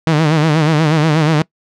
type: tone with vibrato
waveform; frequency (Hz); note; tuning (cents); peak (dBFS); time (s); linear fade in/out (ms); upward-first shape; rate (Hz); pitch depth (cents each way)
sawtooth; 155.56; D#3; 0; -6; 0.07-1.42; 0; sine; 8.3; 92
effects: noise-tail reverb RT60 0.1 s tail -23 dB re dry + low-pass 5000 Hz 12 dB/octave